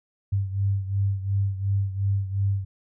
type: beating tone pair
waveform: sine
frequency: 98 / 100.8 Hz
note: G2 / G2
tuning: 0 / +49 cents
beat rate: 2.8 Hz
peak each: -23 / -28 dBFS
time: 0.32-2.65 s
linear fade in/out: 10 ms
effects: none